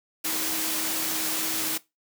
sine tone in noise, 317.9 Hz, D#4, 37 cents sharp, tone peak -37 dBFS, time 0.24-1.78 s, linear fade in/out 10 ms, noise white, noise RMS -28 dBFS, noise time 0.24-1.78 s, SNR -12 dB, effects noise-tail reverb RT60 0.2 s tail -19 dB re dry + high-pass 150 Hz 12 dB/octave

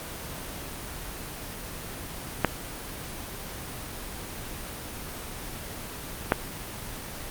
clicks, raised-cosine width 0.5 ms, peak -3 dBFS, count 2, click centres 2.447 / 6.321 s, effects pink hiss -37 dBFS RMS until 7.3 s + Opus 24 kbps

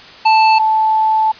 square / sine tone pair in turn, 880 / 874.4 Hz, A5 / A5, 0 / -11 cents, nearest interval unison, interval 11 cents, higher first, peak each -8 / -10 dBFS, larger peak first, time 0.25-0.59 / 0.59-1.32 s, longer second, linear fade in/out 10 ms, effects white hiss -37 dBFS RMS until 1.39 s + resampled to 11025 Hz

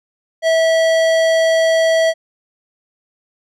sine tone with tanh clipping, 651 Hz, E5, 22 cents flat, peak -13 dBFS, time 0.42-2.14 s, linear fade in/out 50 ms, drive 18 dB, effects none

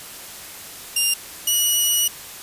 10% pulse tone pair in turn, 2799 / 2923 Hz, F7 / F#7, +3 / -22 cents, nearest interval minor second, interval 75 cents, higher second, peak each -8 dBFS, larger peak neither, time 0.96-1.14 / 1.47-2.08 s, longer second, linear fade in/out 5 ms, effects white hiss -37 dBFS RMS until 2.42 s + resampled to 32000 Hz

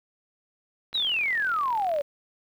click train, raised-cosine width 0.3 ms, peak -26 dBFS, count 47, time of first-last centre 0.93-2.01 s, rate 42.6 Hz
sine exponential sweep, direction down, 4000 to 554.4 Hz, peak -23 dBFS, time 0.94-2.02 s, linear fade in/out 10 ms
effects 9-bit

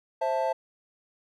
triangle chord, A minor, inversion first, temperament just, 528 / 660 / 880 Hz, C5 / E5 / A5, +16 / +2 / 0 cents, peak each -27 dBFS, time 0.21-0.53 s, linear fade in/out 10 ms, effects none

